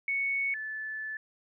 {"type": "tone pair in turn", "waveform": "sine", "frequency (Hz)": [2217, 1742.4], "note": ["C#7", "A6"], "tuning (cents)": [0, -17], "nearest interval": "major third", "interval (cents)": 417, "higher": "first", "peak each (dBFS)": [-27, -34], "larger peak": "first", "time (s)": [[0.08, 0.54], [0.54, 1.17]], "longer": "second", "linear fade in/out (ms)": 2, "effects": []}